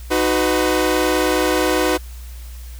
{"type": "chord", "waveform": "sawtooth", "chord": "B major", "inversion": "first", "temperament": "equal with one note detuned", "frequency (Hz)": [311.1, 370, 501.6], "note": ["D#4", "F#4", "B4"], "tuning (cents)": [0, 0, 27], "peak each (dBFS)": -16, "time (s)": [0.1, 1.98], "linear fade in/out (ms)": 20, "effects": ["added 60 Hz sine -31 dBFS peak until 2.79 s", "white hiss -45 dBFS RMS until 2.79 s"]}